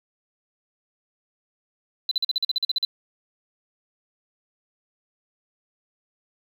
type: tone bursts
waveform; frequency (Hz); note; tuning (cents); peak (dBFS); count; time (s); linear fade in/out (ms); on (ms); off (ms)
sine; 4015; B7; +28; -18; 12; 2.09-2.85; 2; 23; 44
effects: tanh soft clip ceiling -16 dBFS + 9-bit